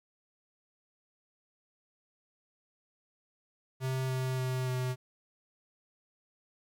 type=tone with pitch steps; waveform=square; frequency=130.81 / 129.68 / 128.56 / 127.45 Hz; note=C3 / C3 / C3 / C3; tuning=0 / -15 / -30 / -45 cents; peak=-31 dBFS; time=3.8-4.96 s; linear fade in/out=50 ms; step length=290 ms; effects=12-bit